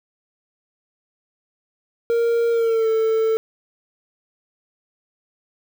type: tone with pitch glide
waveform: triangle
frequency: 466.2 to 444.4 Hz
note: A#4 to A4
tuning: 0 to +17 cents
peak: -14 dBFS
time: 2.1-3.37 s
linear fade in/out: 0 ms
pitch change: -83 cents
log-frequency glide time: 2.5-2.88 s
effects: 7-bit